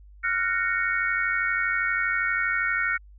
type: chord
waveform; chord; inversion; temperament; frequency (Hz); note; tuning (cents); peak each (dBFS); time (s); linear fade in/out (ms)
sine; Gb major seventh; third; just; 1387.5 / 1480 / 1850 / 2220; F6 / Gb6 / Bb6 / Db7; -12 / 0 / -14 / +2; -28; 0.23-2.98; 20
effects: added 50 Hz sine -46 dBFS peak until 3.18 s